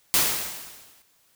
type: noise with exponential decay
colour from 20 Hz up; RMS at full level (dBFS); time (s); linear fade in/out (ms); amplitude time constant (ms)
white; -18; 0.14-1.02; 0; 190
effects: white hiss -63 dBFS RMS until 1.35 s